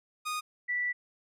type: tone pair in turn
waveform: sawtooth / sine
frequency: 1235 / 1964.2 Hz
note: D#6 / B6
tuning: -13 / -10 cents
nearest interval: minor sixth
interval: 803 cents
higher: second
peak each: -28 dBFS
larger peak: neither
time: 0.25-0.41 / 0.68-0.93 s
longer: second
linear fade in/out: 20 ms
effects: resampled to 32000 Hz